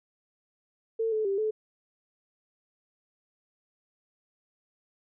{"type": "tone with pitch steps", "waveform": "sine", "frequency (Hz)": [449.7, 433.8, 393.5, 432.8], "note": ["A4", "A4", "G4", "A4"], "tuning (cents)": [38, -25, 7, -29], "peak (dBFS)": -25, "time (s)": [0.99, 1.51], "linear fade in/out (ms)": 10, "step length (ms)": 130, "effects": []}